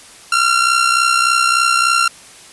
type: tone with amplitude modulation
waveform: sawtooth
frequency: 1373 Hz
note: F6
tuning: 30 cents flat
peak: -5 dBFS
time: 0.32-2.08 s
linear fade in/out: 5 ms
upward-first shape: sine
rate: 63.4 Hz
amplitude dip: 60%
effects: white hiss -40 dBFS RMS until 2.52 s + resampled to 24000 Hz